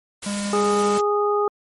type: noise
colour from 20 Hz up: white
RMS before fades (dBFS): -31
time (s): 0.22-1.01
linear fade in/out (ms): 10
type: tone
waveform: square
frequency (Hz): 202.6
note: G#3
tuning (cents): -43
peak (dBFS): -25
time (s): 0.26-0.98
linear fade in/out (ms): 5
type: harmonic tone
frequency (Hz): 412.9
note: G#4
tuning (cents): -10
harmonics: 1 / 2 / 3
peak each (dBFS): -19 / -26 / -23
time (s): 0.53-1.48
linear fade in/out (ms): 2
effects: MP3 48 kbps